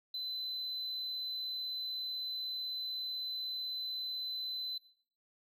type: tone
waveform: triangle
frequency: 4031 Hz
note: B7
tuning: 35 cents sharp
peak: -34 dBFS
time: 0.14-4.78 s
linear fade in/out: 5 ms
effects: noise-tail reverb RT60 0.6 s tail -21 dB re dry + tanh soft clip ceiling -32 dBFS